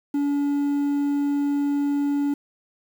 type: tone with quantisation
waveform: triangle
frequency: 285.6 Hz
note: D4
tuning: 48 cents flat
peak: -18 dBFS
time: 0.14-2.34 s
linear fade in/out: 5 ms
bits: 8
effects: none